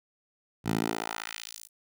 10% pulse tone with high-pass filter sweep, 55.4 Hz, A1, 13 cents sharp, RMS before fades -33 dBFS, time 0.64-1.69 s, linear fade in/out 50 ms, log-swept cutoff 110 to 9800 Hz, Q 1.1, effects none

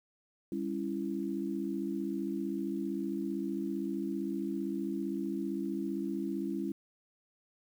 sine chord, C# diminished, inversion second, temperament just, 199.57 / 277.2 / 332.6 Hz, G3 / C#4 / E4, +31 / 0 / +16 cents, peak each -37 / -37 / -36 dBFS, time 0.52-6.72 s, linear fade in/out 2 ms, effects 10-bit

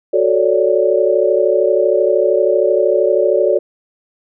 sine chord, D major seventh, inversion first, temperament equal, 370 / 440 / 554.4 / 587.3 Hz, F#4 / A4 / C#5 / D5, 0 / 0 / 0 / 0 cents, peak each -16 dBFS, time 0.13-3.59 s, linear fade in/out 10 ms, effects none

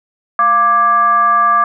sine tone with frequency modulation, 1178 Hz, D6, 5 cents sharp, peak -8 dBFS, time 0.39-1.64 s, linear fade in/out 2 ms, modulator 482 Hz, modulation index 0.54, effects none

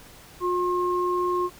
sine tone pair together, 357.8 / 1071.4 Hz, F4 / C6, +42 / +41 cents, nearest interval octave + perfect fifth, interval 1899 cents, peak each -24 / -25 dBFS, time 0.4-1.5 s, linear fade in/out 50 ms, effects pink hiss -48 dBFS RMS until 1.59 s

